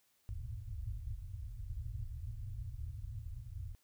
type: low-pass noise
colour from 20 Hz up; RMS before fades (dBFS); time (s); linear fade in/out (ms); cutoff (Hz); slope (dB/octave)
white; -43; 0.29-3.75; 0; 120; 96
effects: white hiss -74 dBFS RMS until 3.83 s